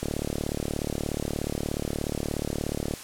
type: click train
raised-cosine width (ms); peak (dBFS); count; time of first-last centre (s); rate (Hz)
2; -15; 108; 0.03-2.938; 36.8
effects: white hiss -41 dBFS RMS until 3.03 s + low-pass 11000 Hz 12 dB/octave